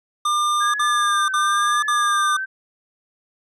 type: tone bursts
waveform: square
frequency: 1200 Hz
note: D6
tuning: 37 cents sharp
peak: -18 dBFS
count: 4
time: 0.25-2.369 s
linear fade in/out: 5 ms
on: 490 ms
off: 53 ms
type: tone with vibrato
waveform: sine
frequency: 1619 Hz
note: G#6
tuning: 45 cents flat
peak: -23 dBFS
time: 0.6-2.46 s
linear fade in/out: 20 ms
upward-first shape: triangle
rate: 1 Hz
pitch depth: 110 cents each way
effects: resampled to 24000 Hz